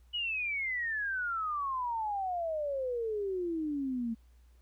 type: exponential sweep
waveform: sine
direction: down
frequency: 2960 to 222.6 Hz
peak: -31 dBFS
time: 0.13-4.15 s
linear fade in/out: 20 ms
effects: added 60 Hz sine -57 dBFS peak until 4.61 s + pink hiss -73 dBFS RMS until 4.61 s